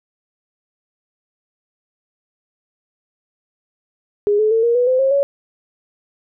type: tone with pitch steps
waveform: sine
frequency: 412.1 / 430.6 / 449.9 / 470.1 / 491.2 / 513.2 / 536.3 / 560.3 Hz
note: G#4 / A4 / A4 / A#4 / B4 / C5 / C5 / C#5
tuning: -13 / -37 / +39 / +15 / -9 / -34 / +43 / +18 cents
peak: -12 dBFS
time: 4.27-5.23 s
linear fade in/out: 0 ms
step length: 120 ms
effects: none